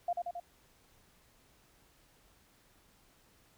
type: tone with echo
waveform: sine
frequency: 698.5 Hz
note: F5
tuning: in tune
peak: -29 dBFS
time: 0.08-0.13 s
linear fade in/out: 5 ms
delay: 90 ms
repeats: 3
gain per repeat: -3 dB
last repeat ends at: 0.4 s
effects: pink hiss -66 dBFS RMS until 3.57 s